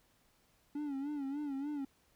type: tone with vibrato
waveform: triangle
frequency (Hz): 283.5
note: C#4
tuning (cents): +39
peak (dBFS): -34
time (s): 0.75-1.85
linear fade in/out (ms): 5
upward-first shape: sine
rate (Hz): 3.4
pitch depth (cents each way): 93
effects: pink hiss -71 dBFS RMS until 2.15 s